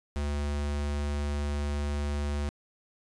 square tone, 72.6 Hz, D2, 19 cents flat, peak -29 dBFS, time 0.16-2.49 s, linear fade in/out 0 ms, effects resampled to 22050 Hz

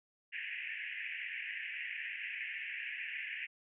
pink band-pass noise, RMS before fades -42 dBFS, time 0.32-3.47 s, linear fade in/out 20 ms, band 1700 to 2800 Hz, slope 96 dB/octave, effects none

